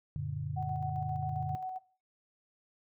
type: chord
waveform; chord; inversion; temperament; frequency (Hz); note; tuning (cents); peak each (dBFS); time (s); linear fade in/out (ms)
sine; Gb augmented; none; just; 92.5 / 115.62 / 144.53; Gb2 / Bb2 / D3; 0 / -14 / -27; -40 / -41 / -35; 0.16-1.55; 0
type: tone with tremolo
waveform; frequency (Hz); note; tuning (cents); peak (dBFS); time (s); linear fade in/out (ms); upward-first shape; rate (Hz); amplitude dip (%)
sine; 747; F#5; +16; -34; 0.56-1.79; 20; square; 7.5; 30
effects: noise-tail reverb RT60 0.4 s tail -19 dB re dry